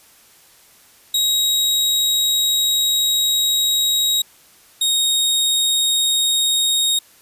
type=tone pair in turn; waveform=sawtooth; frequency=3807 / 3737 Hz; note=A#7 / A#7; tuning=+36 / +4 cents; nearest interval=unison; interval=32 cents; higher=first; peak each=-12 dBFS; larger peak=neither; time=1.14-4.22 / 4.81-6.99 s; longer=first; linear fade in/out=5 ms; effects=white hiss -50 dBFS RMS until 7.21 s + resampled to 32000 Hz